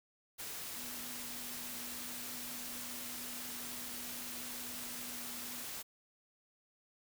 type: tone in noise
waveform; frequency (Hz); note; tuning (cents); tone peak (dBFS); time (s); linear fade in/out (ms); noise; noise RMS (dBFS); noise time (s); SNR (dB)
sine; 244.1; B3; -20; -53; 0.75-5.64; 20; white; -44; 0.38-5.83; -12
effects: none